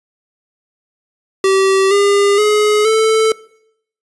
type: tone with pitch steps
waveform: square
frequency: 385.6 / 403.1 / 421.5 / 440.6 Hz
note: G4 / G4 / G#4 / A4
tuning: -28 / +48 / +26 / +2 cents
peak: -10 dBFS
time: 1.44-3.32 s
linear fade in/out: 2 ms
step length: 470 ms
effects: noise-tail reverb RT60 0.7 s tail -21 dB re dry + resampled to 24000 Hz